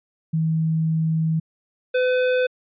sine / square tone pair in turn, 160.4 / 505.1 Hz, E3 / B4, -47 / +39 cents, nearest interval octave + minor sixth, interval 1986 cents, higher second, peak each -18 dBFS, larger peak neither, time 0.33-1.4 / 1.94-2.47 s, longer first, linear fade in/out 10 ms, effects resampled to 8000 Hz

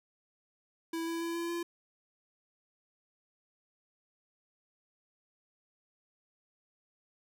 square tone with pitch steps, 329.6 / 332.7 / 335.7 / 338.9 / 342 Hz, E4 / E4 / E4 / E4 / F4, 0 / +16 / +32 / +48 / -36 cents, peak -34 dBFS, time 0.93-1.63 s, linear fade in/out 5 ms, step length 140 ms, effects none

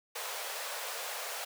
pink high-pass noise, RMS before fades -39 dBFS, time 0.15-1.45 s, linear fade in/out 10 ms, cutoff 480 Hz, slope 48 dB/octave, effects none

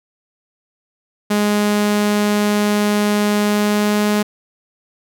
sawtooth tone with pitch glide, 207.7 to 208.9 Hz, G#3 to G#3, 0 to +10 cents, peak -10 dBFS, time 1.3-4.23 s, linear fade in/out 10 ms, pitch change +10 cents, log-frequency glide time 3.42-4.09 s, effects none

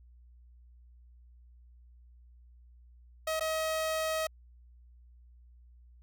sawtooth tone with dropouts, 635 Hz, D#5, 35 cents sharp, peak -26 dBFS, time 3.27-4.27 s, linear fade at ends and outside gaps 5 ms, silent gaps 3.397-3.407 s, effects added 60 Hz sine -54 dBFS peak until 6.02 s

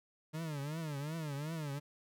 40% pulse tone with vibrato, 151.5 Hz, D#3, 46 cents flat, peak -37 dBFS, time 0.33-1.8 s, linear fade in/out 20 ms, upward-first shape triangle, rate 2.7 Hz, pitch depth 180 cents each way, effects none

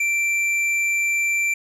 sine tone with hard clipping, 2349 Hz, D7, in tune, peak -20 dBFS, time 0-1.54 s, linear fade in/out 5 ms, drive 7 dB, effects none

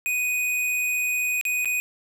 square tone with dropouts, 2489 Hz, D#7, in tune, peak -23 dBFS, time 0.06-1.8 s, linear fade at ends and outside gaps 0 ms, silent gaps 1.412-1.452 / 1.647-1.656 s, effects none

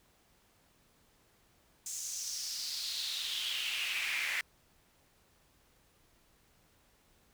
brown noise with high-pass filter sweep, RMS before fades -37 dBFS, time 1.86-4.41 s, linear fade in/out 2 ms, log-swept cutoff 7100 to 2000 Hz, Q 4.3, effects pink hiss -68 dBFS RMS until 7.33 s

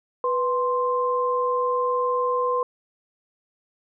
sine tone pair together, 493.9 / 1046.5 Hz, B4 / C6, 0 / 0 cents, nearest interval octave + minor second, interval 1300 cents, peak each -23 dBFS, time 0.24-2.63 s, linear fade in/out 2 ms, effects none

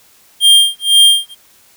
square tone with tremolo, 3200 Hz, G7, 35 cents sharp, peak -4 dBFS, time 0.4-1.35 s, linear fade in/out 50 ms, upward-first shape sine, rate 2 Hz, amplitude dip 100%, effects white hiss -48 dBFS RMS until 1.76 s

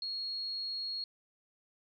sine tone, 4302 Hz, C8, 47 cents sharp, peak -35 dBFS, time 0.02-1.04 s, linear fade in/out 2 ms, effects none

